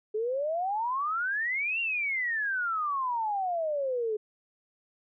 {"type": "exponential two-way sweep", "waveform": "sine", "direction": "up then down", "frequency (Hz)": [417.7, 2794, 417.7], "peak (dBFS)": -27, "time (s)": [0.14, 4.17], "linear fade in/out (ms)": 10, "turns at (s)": 1.8, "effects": []}